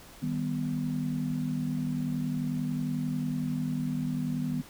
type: chord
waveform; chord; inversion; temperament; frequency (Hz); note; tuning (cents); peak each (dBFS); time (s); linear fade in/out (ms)
sine; Eb augmented; none; equal; 155.56 / 196 / 246.9; Eb3 / G3 / B3; 0 / 0 / 0; -32 / -36 / -31; 0.22-4.62; 10
effects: pink hiss -51 dBFS RMS until 4.69 s